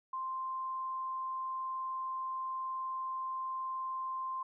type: tone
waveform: sine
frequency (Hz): 1046.5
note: C6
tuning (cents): 0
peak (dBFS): -35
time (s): 0.13-4.43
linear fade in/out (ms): 5
effects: none